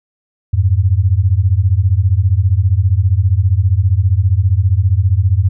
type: beating tone pair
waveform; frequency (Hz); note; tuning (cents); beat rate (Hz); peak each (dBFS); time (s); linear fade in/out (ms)
sine; 87.31 / 102.31; F2 / G#2; 0 / -25; 15; -12; 0.53-5.49; 10
effects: none